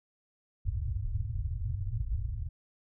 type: low-pass noise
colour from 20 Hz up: white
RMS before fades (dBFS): -33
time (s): 0.65-2.49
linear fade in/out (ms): 10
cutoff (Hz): 120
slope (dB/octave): 96
effects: none